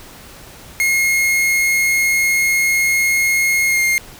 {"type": "tone with pitch glide", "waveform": "45% pulse", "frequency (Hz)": [2152, 2125], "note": ["C7", "C7"], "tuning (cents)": [48, 26], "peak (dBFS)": -13, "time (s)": [0.8, 3.98], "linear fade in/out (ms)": 0, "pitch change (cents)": -22, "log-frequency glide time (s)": [3.66, 3.81], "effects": ["pink hiss -39 dBFS RMS until 4.19 s"]}